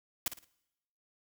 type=noise with echo; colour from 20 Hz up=white; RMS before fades=-31 dBFS; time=0.26-0.28 s; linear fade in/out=2 ms; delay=55 ms; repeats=3; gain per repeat=-10 dB; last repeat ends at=0.445 s; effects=noise-tail reverb RT60 0.9 s tail -24 dB re dry